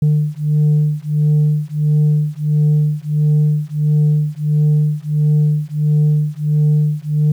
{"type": "beating tone pair", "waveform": "sine", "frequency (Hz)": [149.6, 151.1], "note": ["D3", "D3"], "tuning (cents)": [32, 50], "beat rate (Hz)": 1.5, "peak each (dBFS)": -13, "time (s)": [0.02, 7.32], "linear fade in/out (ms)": 5, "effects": ["tanh soft clip ceiling -8 dBFS", "8-bit"]}